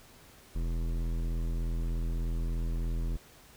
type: tone with hard clipping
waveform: sine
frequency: 41.65 Hz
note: E1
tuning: 19 cents sharp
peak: -31 dBFS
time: 0.55-3.17 s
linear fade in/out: 10 ms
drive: 15 dB
effects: pink hiss -56 dBFS RMS until 3.56 s